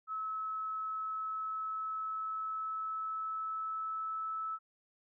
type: tone with pitch glide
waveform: sine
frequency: 1295 to 1307 Hz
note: E6 to E6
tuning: -31 to -15 cents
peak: -35 dBFS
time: 0.07-4.59 s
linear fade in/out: 50 ms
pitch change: +16 cents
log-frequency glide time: 0.79-4.32 s
effects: none